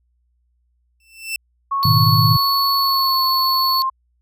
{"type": "tone with exponential growth", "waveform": "sawtooth", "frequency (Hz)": 2668, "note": "E7", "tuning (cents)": 20, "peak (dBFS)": -16, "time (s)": [1, 1.36], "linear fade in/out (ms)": 2, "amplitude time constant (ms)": 77}
{"type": "tone with pitch glide", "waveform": "sine", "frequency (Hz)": [1102, 1056.5], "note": ["C#6", "C6"], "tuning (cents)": [-11, 16], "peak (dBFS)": -17, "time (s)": [1.71, 3.9], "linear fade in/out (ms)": 10, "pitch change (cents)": -73, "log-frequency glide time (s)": [2.77, 3.21]}
{"type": "tone", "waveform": "square", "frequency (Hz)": 4425, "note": "C#8", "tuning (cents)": -4, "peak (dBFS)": -18, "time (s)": [1.83, 3.82], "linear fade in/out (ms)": 0}
{"type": "chord", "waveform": "sine", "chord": "G# minor", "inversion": "none", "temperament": "equal with one note detuned", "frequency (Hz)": [106.13, 123.47, 155.56], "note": ["G#2", "B2", "D#3"], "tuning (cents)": [38, 0, 0], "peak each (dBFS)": -17, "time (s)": [1.85, 2.37], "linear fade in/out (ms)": 5}
{"effects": ["added 60 Hz sine -61 dBFS peak until 4.21 s"]}